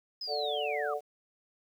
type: linear sweep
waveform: sine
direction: down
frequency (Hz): 5130 to 1119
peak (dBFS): -35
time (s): 0.21-0.94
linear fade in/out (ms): 5
type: harmonic tone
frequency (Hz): 146.83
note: D3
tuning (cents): 0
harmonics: 3 / 4 / 5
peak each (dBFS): -35 / -35 / -35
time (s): 0.27-1.01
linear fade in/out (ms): 50
effects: 10-bit